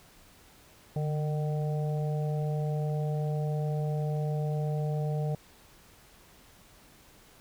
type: harmonic tone with a mistuned harmonic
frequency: 152.3 Hz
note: D#3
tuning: 37 cents flat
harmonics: 1 / 3 / 4 / 5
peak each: -28 / -38 / -40 / -42 dBFS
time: 0.96-5.35 s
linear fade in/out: 2 ms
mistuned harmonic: 1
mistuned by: -44 cents
effects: pink hiss -57 dBFS RMS until 7.4 s